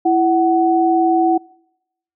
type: tone pair together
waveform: sine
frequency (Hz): 332.5 / 746.4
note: E4 / F#5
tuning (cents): +15 / +15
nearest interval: octave + major second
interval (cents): 1400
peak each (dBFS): -14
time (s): 0.05-1.38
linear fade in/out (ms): 10
effects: noise-tail reverb RT60 0.8 s tail -26 dB re dry